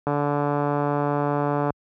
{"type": "click train", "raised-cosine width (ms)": 1, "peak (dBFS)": -10, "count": 238, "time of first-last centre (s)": [0.07, 1.704], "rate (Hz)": 145, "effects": ["high-pass 60 Hz 12 dB/octave"]}